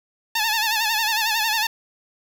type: tone with vibrato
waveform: 10% pulse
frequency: 880 Hz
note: A5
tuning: in tune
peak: -11 dBFS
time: 0.35-1.67 s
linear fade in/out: 5 ms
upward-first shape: sine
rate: 11 Hz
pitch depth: 81 cents each way
effects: 7-bit

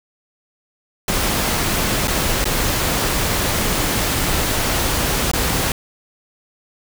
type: noise with dropouts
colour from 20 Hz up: pink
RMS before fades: -19 dBFS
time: 1.08-5.72 s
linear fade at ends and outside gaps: 2 ms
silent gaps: 2.074-2.08 / 2.443-2.454 / 5.315-5.334 s
effects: none

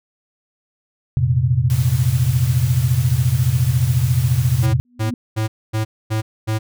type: chord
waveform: sine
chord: F suspended fourth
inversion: none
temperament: equal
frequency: 87.31 / 116.54 / 130.81 Hz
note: F2 / Bb2 / C3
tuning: 0 / 0 / 0 cents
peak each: -22 / -18 / -16 dBFS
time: 1.17-4.8 s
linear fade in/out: 0 ms
type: noise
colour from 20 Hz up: white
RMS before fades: -33 dBFS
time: 1.7-4.66 s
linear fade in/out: 0 ms
type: tone bursts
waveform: square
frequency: 109.4 Hz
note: A2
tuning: 9 cents flat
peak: -18 dBFS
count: 6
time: 4.62-6.59 s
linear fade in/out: 20 ms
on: 120 ms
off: 250 ms
type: tone with exponential growth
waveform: sine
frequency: 244.3 Hz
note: B3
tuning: 19 cents flat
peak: -20 dBFS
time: 4.85-5.14 s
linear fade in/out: 2 ms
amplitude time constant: 61 ms
effects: none

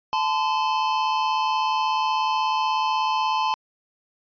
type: tone pair together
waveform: square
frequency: 869 / 1025.4 Hz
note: A5 / C6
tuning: -22 / -35 cents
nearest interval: minor third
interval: 287 cents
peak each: -24 dBFS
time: 0.13-3.54 s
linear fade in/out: 0 ms
effects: resampled to 11025 Hz

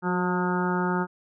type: harmonic tone with a mistuned harmonic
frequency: 179.5 Hz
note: F3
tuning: 48 cents sharp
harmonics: 1 / 2 / 3 / 4 / 5 / 6 / 7 / 8 / 9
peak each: -26 / -29 / -39 / -38 / -30 / -42 / -33 / -33 / -41 dBFS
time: 0.02-1.07 s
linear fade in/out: 50 ms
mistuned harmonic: 2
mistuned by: +20 cents
effects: none

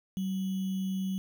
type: tone with sample-and-hold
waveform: sine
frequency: 190.1 Hz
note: F#3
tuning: 47 cents sharp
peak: -29 dBFS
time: 0.17-1.18 s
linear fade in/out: 0 ms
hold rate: 3150 Hz
effects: none

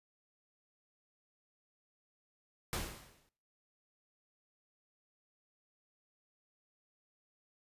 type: noise with exponential decay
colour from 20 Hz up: pink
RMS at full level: -35 dBFS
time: 2.73-3.29 s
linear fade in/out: 0 ms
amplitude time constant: 120 ms
effects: noise-tail reverb RT60 0.6 s tail -22 dB re dry + resampled to 32000 Hz

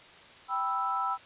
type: chord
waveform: sine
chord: E minor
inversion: first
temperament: equal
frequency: 784 / 987.8 / 1318.5 Hz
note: G5 / B5 / E6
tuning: 0 / 0 / 0 cents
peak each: -34 / -33 / -30 dBFS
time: 0.48-1.18 s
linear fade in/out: 50 ms
effects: white hiss -52 dBFS RMS until 1.25 s + resampled to 8000 Hz

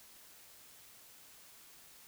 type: silence
effects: white hiss -58 dBFS RMS until 2.07 s

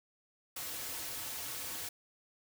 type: noise with comb filter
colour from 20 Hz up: white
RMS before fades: -41 dBFS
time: 0.56-1.89 s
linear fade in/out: 5 ms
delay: 5 ms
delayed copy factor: -0.75
effects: none

